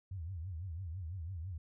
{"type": "tone with vibrato", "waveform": "sine", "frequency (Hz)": 87.31, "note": "F2", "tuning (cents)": 0, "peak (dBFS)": -39, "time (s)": [0.11, 1.58], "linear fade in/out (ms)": 5, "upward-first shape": "triangle", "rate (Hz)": 6, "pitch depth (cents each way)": 240, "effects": []}